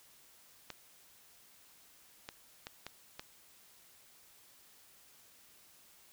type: clicks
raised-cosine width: 0.2 ms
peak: -25 dBFS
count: 5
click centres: 0.703 / 2.289 / 2.669 / 2.866 / 3.195 s
effects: white hiss -62 dBFS RMS until 6.12 s